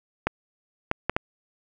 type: clicks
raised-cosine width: 0.5 ms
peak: -7 dBFS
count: 4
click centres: 0.27 / 0.914 / 1.096 / 1.165 s
effects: none